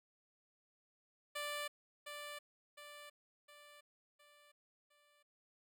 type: tone with echo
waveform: 10% pulse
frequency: 587.3 Hz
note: D5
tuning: in tune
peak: -32 dBFS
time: 1.35-1.68 s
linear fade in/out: 10 ms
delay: 710 ms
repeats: 5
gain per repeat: -6 dB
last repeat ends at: 5.23 s
effects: none